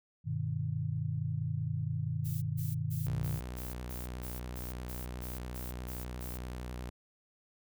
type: chord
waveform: sine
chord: G augmented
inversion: none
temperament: just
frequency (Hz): 98 / 122.5 / 153.12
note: G2 / B2 / D#3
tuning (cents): 0 / -14 / -27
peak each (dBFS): -37 / -36 / -35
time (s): 0.24-3.41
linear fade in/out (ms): 50
type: noise bursts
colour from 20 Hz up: violet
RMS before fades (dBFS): -46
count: 13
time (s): 2.24-6.38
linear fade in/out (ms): 20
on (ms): 180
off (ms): 150
type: tone with vibrato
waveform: sawtooth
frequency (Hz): 61.74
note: B1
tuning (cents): 0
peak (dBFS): -35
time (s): 3.06-6.9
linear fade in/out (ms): 10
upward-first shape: triangle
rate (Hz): 11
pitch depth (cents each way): 58
effects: none